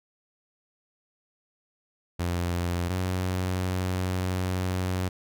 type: tone pair in turn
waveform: sawtooth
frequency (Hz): 87.31 / 92.12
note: F2 / F#2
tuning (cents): 0 / -7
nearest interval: minor second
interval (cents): 93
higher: second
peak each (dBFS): -22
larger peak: neither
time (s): 2.19-2.89 / 2.89-5.09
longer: second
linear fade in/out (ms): 10
effects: none